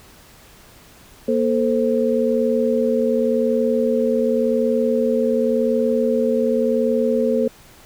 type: tone cluster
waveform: sine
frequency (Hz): 236.1 / 443.1 / 524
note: A#3 / A4 / C5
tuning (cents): +22 / +12 / +2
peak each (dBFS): -20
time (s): 1.28-7.48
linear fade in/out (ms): 5
effects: pink hiss -47 dBFS RMS until 7.85 s